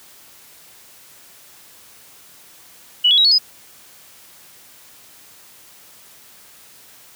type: tone with pitch steps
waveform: sine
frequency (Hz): 2946 / 3365 / 3843 / 4389 / 5012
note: F#7 / G#7 / B7 / C#8 / D#8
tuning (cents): -8 / +22 / -48 / -18 / +12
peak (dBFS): -10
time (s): 3.04-3.385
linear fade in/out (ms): 10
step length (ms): 69
effects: white hiss -46 dBFS RMS until 7.15 s + high-pass 60 Hz 12 dB/octave